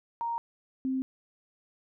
sine tone pair in turn, 932.3 / 262.2 Hz, A#5 / C4, 0 / +4 cents, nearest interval octave + minor seventh, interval 2196 cents, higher first, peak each -29 / -27 dBFS, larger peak second, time 0.21-0.38 / 0.85-1.02 s, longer neither, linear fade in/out 0 ms, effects none

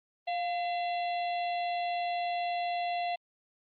harmonic tone with a mistuned harmonic, 678 Hz, E5, 49 cents sharp, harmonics 1 / 3 / 4 / 5 / 6, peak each -30 / -43 / -42 / -46 / -48 dBFS, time 0.27-3.16 s, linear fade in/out 10 ms, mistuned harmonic 1, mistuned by +61 cents, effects Opus 32 kbps

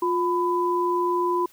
sine tone pair together, 353.6 / 1000 Hz, F4 / B5, +22 / +21 cents, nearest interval octave + tritone, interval 1799 cents, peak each -23 dBFS, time 0.02-1.46 s, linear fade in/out 5 ms, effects white hiss -55 dBFS RMS until 1.52 s

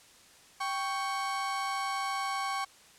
35% pulse tone pair together, 783.6 / 1112 Hz, G5 / C#6, -1 / +5 cents, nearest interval tritone, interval 606 cents, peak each -33 / -31 dBFS, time 0.6-2.65 s, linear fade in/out 10 ms, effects white hiss -57 dBFS RMS until 2.98 s + low-pass 9000 Hz 12 dB/octave

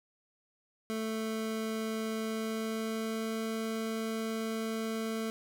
25% pulse tone with pitch glide, 220.9 to 222.7 Hz, A3 to A3, +7 to +21 cents, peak -29 dBFS, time 0.9-5.3 s, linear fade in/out 0 ms, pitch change +14 cents, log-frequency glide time 2.17-3.43 s, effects none

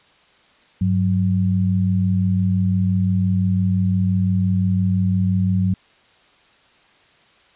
sine tone pair together, 99.17 / 185 Hz, G2 / F#3, +21 / 0 cents, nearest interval major seventh, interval 1079 cents, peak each -18 dBFS, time 0.81-5.74 s, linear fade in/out 5 ms, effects white hiss -54 dBFS RMS until 7.55 s + resampled to 8000 Hz

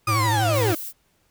35% pulse linear sweep, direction down, 1250 to 302.5 Hz, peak -19 dBFS, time 0.07-0.75 s, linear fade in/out 5 ms
square tone with vibrato, 108.4 Hz, A2, 25 cents flat, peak -22 dBFS, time 0.07-0.74 s, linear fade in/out 20 ms, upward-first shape triangle, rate 12 Hz, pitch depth 79 cents each way
violet noise, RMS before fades -33 dBFS, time 0.52-0.93 s, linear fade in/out 50 ms
effects pink hiss -65 dBFS RMS until 1.3 s

